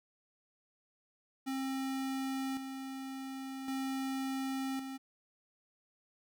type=tone with tremolo; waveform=square; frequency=266.8 Hz; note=C4; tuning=34 cents sharp; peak=-35 dBFS; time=1.46-4.98 s; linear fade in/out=20 ms; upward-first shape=square; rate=0.45 Hz; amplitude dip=50%; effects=none